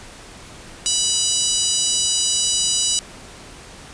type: harmonic tone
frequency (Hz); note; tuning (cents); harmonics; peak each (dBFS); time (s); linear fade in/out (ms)
982; B5; -10; 3 / 4 / 5 / 6 / 7 / 8 / 9; -25 / -25 / -25 / -25 / -25 / -25 / -25; 0.86-2.99; 0
effects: pink hiss -40 dBFS RMS until 3.93 s + resampled to 22050 Hz